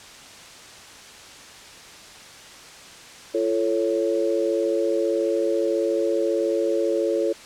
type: chord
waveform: sine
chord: F augmented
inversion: none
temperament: equal with one note detuned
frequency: 341.6 / 440 / 554.4 Hz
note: F4 / A4 / C#5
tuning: -38 / 0 / 0 cents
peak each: -24 dBFS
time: 3.34-7.33 s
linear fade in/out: 10 ms
effects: white hiss -43 dBFS RMS until 7.45 s + low-pass 7000 Hz 12 dB/octave